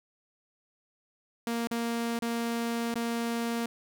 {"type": "tone with dropouts", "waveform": "sawtooth", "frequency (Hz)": 233.1, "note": "A#3", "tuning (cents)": 0, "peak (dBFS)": -25, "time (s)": [1.47, 3.66], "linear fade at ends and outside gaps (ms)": 2, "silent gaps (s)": [[1.672, 1.712], [2.19, 2.222], [2.941, 2.956]], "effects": []}